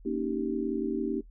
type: chord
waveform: sine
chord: Eb dominant seventh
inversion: second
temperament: just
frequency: 233.3 / 280 / 311.1 / 388.9 Hz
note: Bb3 / Db4 / Eb4 / G4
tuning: +2 / +18 / 0 / -14 cents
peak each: -33 dBFS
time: 0.05-1.21 s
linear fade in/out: 10 ms
effects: noise-tail reverb RT60 0.1 s tail -18 dB re dry + added 40 Hz sine -48 dBFS peak until 1.3 s